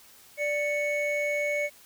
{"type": "tone pair together", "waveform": "triangle", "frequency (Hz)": [587.2, 2217], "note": ["D5", "C#7"], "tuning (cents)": [0, 0], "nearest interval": "octave + major seventh", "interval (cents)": 2300, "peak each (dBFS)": [-26, -27], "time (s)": [0.37, 1.7], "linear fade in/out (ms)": 50, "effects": ["white hiss -54 dBFS RMS until 1.85 s"]}